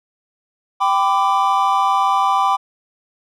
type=chord; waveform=triangle; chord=G major; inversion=none; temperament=equal with one note detuned; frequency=784 / 1002.1 / 1174.7 Hz; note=G5 / B5 / D6; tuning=0 / +25 / 0 cents; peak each=-16 dBFS; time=0.8-2.57 s; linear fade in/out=20 ms; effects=none